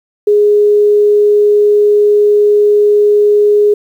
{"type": "tone", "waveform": "sine", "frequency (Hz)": 415.3, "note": "G#4", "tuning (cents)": 0, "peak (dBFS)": -5, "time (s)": [0.27, 3.74], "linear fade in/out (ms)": 5, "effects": ["7-bit"]}